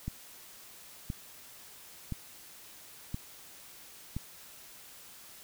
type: click train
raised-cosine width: 5 ms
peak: -22 dBFS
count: 5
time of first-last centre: 0.08-4.166 s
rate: 0.979 Hz
effects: white hiss -52 dBFS RMS until 5.43 s